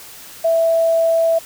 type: tone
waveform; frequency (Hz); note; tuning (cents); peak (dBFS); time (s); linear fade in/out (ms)
sine; 659.3; E5; 0; -12; 0.44-1.39; 10
effects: white hiss -38 dBFS RMS until 1.45 s